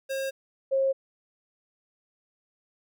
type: tone pair in turn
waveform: square / sine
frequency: 538 / 538 Hz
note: C5 / C5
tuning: +48 / +48 cents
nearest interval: unison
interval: 0 cents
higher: neither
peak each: -29 / -21 dBFS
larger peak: second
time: 0.09-0.31 / 0.71-0.93 s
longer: neither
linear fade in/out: 20 ms
effects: none